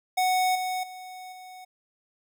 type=tone with level steps; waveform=square; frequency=740 Hz; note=F#5; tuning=in tune; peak=-22 / -28 / -40 / -43 dBFS; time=0.17-1.65 s; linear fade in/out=10 ms; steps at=0.55 / 0.83 / 1.32 s; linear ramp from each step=5 ms; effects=none